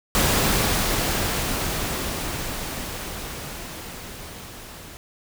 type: noise with level ramp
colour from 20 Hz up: pink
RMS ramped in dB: -19 to -41 dBFS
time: 0.15-4.97 s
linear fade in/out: 0 ms
effects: none